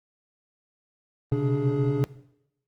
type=tone cluster; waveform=triangle; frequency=125.9 / 131.6 / 140.1 / 291.2 / 419.2 Hz; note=B2 / C3 / C#3 / D4 / G#4; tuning=+34 / +10 / +19 / -15 / +16 cents; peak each=-26 dBFS; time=1.32-2.04 s; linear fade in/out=0 ms; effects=noise-tail reverb RT60 0.8 s tail -19 dB re dry + Opus 24 kbps